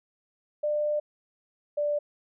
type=tone pair in turn; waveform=sine; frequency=597 / 588.1 Hz; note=D5 / D5; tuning=+28 / +2 cents; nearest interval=unison; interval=26 cents; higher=first; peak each=-24 dBFS; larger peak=neither; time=0.63-1 / 1.77-1.99 s; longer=first; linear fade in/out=10 ms; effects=none